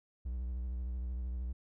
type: tone with vibrato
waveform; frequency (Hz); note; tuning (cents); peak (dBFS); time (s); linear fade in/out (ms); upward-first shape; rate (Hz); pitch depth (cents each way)
triangle; 61.74; B1; 0; -33; 0.25-1.53; 10; triangle; 13; 100
effects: none